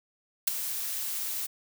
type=noise with ADSR envelope; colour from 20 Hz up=blue; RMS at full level=-20 dBFS; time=0.47-1.47 s; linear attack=9 ms; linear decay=7 ms; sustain=-13 dB; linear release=16 ms; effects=none